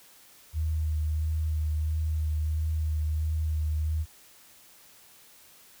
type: tone with vibrato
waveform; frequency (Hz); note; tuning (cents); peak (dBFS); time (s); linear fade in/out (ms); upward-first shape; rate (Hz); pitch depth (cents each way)
sine; 77.78; D#2; 0; -25; 0.53-4.06; 50; sine; 1.5; 20
effects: white hiss -55 dBFS RMS until 5.8 s